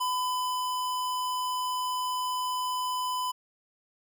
square tone with ADSR envelope, 1005 Hz, B5, 30 cents sharp, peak -27 dBFS, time 0-3.32 s, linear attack 13 ms, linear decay 650 ms, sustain -2 dB, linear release 14 ms, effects none

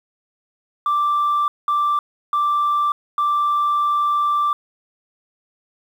sine tone bursts at uneven times, 1174.7 Hz, D6, in tune, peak -14 dBFS, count 4, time 0.86-1.48 / 1.68-1.99 / 2.33-2.92 / 3.18-4.53 s, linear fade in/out 2 ms, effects tanh soft clip ceiling -13 dBFS + 8-bit

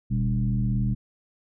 sine tone with frequency modulation, 123.47 Hz, B2, in tune, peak -21 dBFS, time 0.1-0.95 s, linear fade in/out 20 ms, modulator 76.3 Hz, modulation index 1.1, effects none

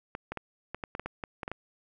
clicks, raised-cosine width 0.5 ms, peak -20 dBFS, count 12, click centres 0.151 / 0.32 / 0.373 / 0.746 / 0.838 / 0.951 / 0.996 / 1.06 / 1.238 / 1.432 / 1.479 / 1.516 s, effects none

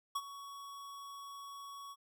square tone with ADSR envelope, 1119 Hz, C#6, 16 cents sharp, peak -33 dBFS, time 0.15-1.96 s, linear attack 9 ms, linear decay 47 ms, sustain -14 dB, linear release 44 ms, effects none

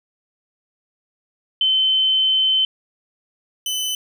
sine / sawtooth tone pair in turn, 3070 / 3024 Hz, G7 / F#7, -37 / +37 cents, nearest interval unison, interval 26 cents, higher first, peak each -14 / -18 dBFS, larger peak first, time 1.61-2.65 / 3.66-3.95 s, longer first, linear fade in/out 2 ms, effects none

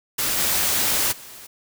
white noise with level steps, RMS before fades -23 / -21 / -41 dBFS, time 0.18-1.47 s, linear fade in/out 10 ms, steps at 0.37 / 1.11 s, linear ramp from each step 20 ms, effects none

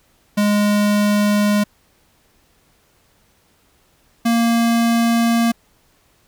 square tone pair in turn, 206.9 / 232.2 Hz, G#3 / A#3, -6 / -7 cents, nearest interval major second, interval 199 cents, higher second, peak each -14 dBFS, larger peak neither, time 0.37-1.64 / 4.25-5.52 s, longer neither, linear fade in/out 10 ms, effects pink hiss -58 dBFS RMS until 6.27 s

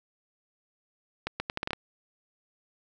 accelerating click train, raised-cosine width 0.3 ms, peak -14 dBFS, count 8, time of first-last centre 1.27-1.732 s, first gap 130 ms, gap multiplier 0.76, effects none

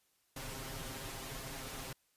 pink noise with comb filter, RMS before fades -44 dBFS, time 0.36-1.93 s, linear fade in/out 5 ms, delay 7.5 ms, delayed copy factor +0.8, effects white hiss -75 dBFS RMS until 2.16 s + resampled to 32000 Hz

